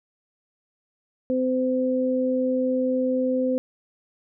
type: tone pair together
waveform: sine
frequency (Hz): 256.5 / 513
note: C4 / C5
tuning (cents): -34 / -34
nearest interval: octave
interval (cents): 1200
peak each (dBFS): -23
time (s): 1.3-3.58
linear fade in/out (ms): 0
effects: none